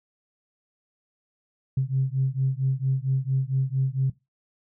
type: beating tone pair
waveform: sine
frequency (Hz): 131.1 / 135.5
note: C3 / C#3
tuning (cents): +4 / -39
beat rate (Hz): 4.4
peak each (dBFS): -24 / -24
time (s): 1.77-4.1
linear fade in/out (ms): 5
effects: noise-tail reverb RT60 0.2 s tail -18 dB re dry + tanh soft clip ceiling -14 dBFS